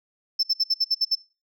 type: tone bursts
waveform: sine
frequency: 5300 Hz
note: E8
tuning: 9 cents sharp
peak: -16 dBFS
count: 8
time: 0.39-1.153 s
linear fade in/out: 10 ms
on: 42 ms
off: 61 ms
effects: noise-tail reverb RT60 0.3 s tail -23 dB re dry + tanh soft clip ceiling -16 dBFS